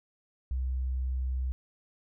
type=tone; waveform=sine; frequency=64.3 Hz; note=C2; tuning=30 cents flat; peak=-28 dBFS; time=0.51-1.52 s; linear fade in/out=0 ms; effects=none